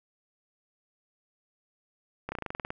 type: slowing click train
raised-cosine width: 0.5 ms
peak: -19 dBFS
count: 11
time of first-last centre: 2.29-2.704 s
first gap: 30 ms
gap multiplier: 1.07
effects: none